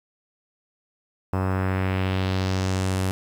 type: tone with low-pass filter sweep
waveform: sawtooth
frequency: 94.2 Hz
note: F#2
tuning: 32 cents sharp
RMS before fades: -24 dBFS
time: 1.33-3.11 s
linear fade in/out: 0 ms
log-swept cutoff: 1100 to 12000 Hz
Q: 1.7
effects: 8-bit